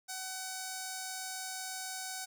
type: tone with notch filter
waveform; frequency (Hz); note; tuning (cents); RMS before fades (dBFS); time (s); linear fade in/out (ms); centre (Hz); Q
5% pulse; 754; F#5; +32; -41; 0.08-2.26; 20; 2800; 1.2
effects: none